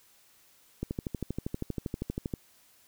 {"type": "click train", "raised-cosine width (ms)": 3, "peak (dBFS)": -19, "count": 20, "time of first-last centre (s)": [0.83, 2.338], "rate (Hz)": 12.6, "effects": ["white hiss -62 dBFS RMS until 2.87 s"]}